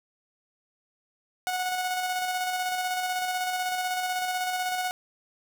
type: tone with tremolo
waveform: sawtooth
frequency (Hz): 734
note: F#5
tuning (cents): -14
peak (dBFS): -22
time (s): 1.47-4.91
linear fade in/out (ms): 0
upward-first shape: square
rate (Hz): 16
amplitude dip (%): 30
effects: none